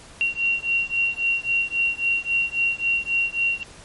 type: beating tone pair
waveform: sine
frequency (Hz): 2749 / 2752.7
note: F7 / F7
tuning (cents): -28 / -26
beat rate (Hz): 3.7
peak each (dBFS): -23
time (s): 0.21-3.63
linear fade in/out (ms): 0
effects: pink hiss -45 dBFS RMS until 3.84 s + MP3 48 kbps